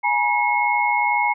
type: tone cluster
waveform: sine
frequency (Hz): 835 / 957 / 2170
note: G#5 / A#5 / C#7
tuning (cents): +9 / +45 / -37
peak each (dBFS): -21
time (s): 0.03-1.34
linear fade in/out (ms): 20
effects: none